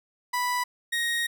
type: tone pair in turn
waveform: 30% pulse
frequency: 987 / 1874 Hz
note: B5 / A#6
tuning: -1 / +9 cents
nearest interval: major seventh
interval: 1110 cents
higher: second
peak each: -22 dBFS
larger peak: neither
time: 0.33-0.64 / 0.92-1.27 s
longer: second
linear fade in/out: 10 ms
effects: none